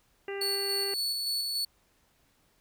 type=harmonic tone; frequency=396.7 Hz; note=G4; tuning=21 cents sharp; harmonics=1 / 2 / 3 / 4 / 5 / 6 / 7; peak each=-34 / -45 / -50 / -46 / -43 / -53 / -46 dBFS; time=0.28-0.94 s; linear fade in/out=2 ms
type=tone with tremolo; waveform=40% pulse; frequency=4435 Hz; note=C#8; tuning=in tune; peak=-27 dBFS; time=0.41-1.65 s; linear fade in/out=5 ms; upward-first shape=square; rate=3.5 Hz; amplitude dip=25%
effects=pink hiss -68 dBFS RMS until 2.6 s